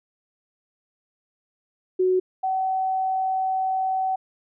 sine tone pair in turn, 370 / 758.2 Hz, F#4 / F#5, 0 / +42 cents, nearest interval octave, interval 1242 cents, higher second, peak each -17 / -21 dBFS, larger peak first, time 1.99-2.2 / 2.43-4.16 s, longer second, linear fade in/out 10 ms, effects none

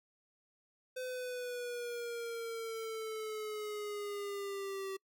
square exponential sweep, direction down, 511 to 384.7 Hz, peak -39 dBFS, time 0.96-4.97 s, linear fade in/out 10 ms, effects noise-tail reverb RT60 0.1 s tail -26 dB re dry

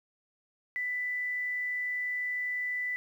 sine tone with quantisation, 1987 Hz, B6, 10 cents sharp, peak -30 dBFS, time 0.76-2.96 s, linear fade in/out 0 ms, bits 10, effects none

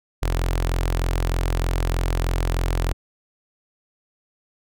sawtooth tone with notch filter, 43.24 Hz, F1, 16 cents flat, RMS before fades -22 dBFS, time 0.22-2.93 s, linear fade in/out 10 ms, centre 200 Hz, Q 1.4, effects none

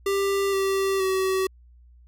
square tone with pitch steps, 395 / 388.5 / 379.6 Hz, G4 / G4 / F#4, +13 / -16 / +44 cents, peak -22 dBFS, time 0.06-1.47 s, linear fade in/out 5 ms, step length 470 ms, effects added 60 Hz sine -49 dBFS peak until 2.07 s

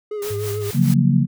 triangle tone with vibrato, 415.3 Hz, G#4, in tune, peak -22 dBFS, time 0.11-0.71 s, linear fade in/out 5 ms, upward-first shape triangle, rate 6.8 Hz, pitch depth 53 cents each way
white noise with tremolo, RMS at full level -31 dBFS, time 0.22-0.94 s, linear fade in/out 2 ms, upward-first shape triangle, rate 4.7 Hz, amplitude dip 80%
sine tone, 104 Hz, G#2, 3 cents sharp, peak -25 dBFS, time 0.3-0.71 s, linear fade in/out 10 ms
sine chord, Gb major seventh, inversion second, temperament just, 138.75 / 173.43 / 185 / 231.2 Hz, Db3 / F3 / Gb3 / Bb3, +2 / -12 / 0 / -14 cents, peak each -16 / -19 / -20 / -19 dBFS, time 0.73-1.27 s, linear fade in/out 50 ms
effects none

